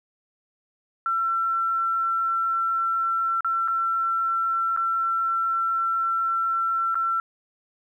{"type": "tone with dropouts", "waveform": "sine", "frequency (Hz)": 1348, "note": "E6", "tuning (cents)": 38, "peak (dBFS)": -21, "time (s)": [1.06, 7.2], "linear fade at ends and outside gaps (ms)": 1, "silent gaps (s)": [[3.407, 3.446], [3.677, 3.682], [4.764, 4.773], [6.945, 6.954]], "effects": ["10-bit"]}